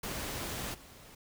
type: noise with level steps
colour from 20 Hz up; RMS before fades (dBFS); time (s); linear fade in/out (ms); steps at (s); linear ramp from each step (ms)
pink; -38 / -54; 0.03-1.15; 5; 0.73; 20
effects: none

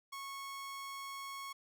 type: tone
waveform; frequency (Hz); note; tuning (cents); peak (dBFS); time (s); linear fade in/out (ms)
sawtooth; 1100; C#6; -14; -39; 0.12-1.53; 10
effects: none

